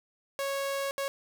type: tone bursts at uneven times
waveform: sawtooth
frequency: 552 Hz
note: C#5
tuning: 7 cents flat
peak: -26 dBFS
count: 2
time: 0.39-0.91 / 0.98-1.08 s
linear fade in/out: 0 ms
effects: none